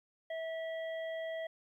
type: harmonic tone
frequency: 650 Hz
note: E5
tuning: 24 cents flat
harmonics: 1 / 3 / 5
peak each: -37 / -46 / -53 dBFS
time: 0.3-1.47 s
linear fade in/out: 5 ms
effects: 12-bit